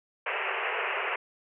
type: band-pass noise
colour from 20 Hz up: white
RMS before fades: -31 dBFS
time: 0.26-1.16 s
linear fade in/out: 5 ms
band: 380 to 2800 Hz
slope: 96 dB/octave
effects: none